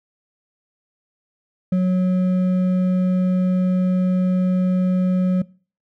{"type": "tone with hard clipping", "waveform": "triangle", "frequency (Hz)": 183.5, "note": "F#3", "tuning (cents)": -14, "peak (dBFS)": -16, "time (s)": [1.72, 5.42], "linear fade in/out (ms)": 5, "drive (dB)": 8, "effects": ["noise-tail reverb RT60 0.4 s tail -22 dB re dry"]}